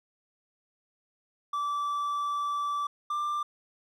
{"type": "tone pair in turn", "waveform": "triangle", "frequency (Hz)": [1161, 1185.4], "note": ["D6", "D6"], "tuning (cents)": [-20, 16], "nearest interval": "unison", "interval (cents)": 36, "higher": "second", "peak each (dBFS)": -26, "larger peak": "neither", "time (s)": [[1.53, 2.87], [3.1, 3.43]], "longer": "first", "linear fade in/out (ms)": 5, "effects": []}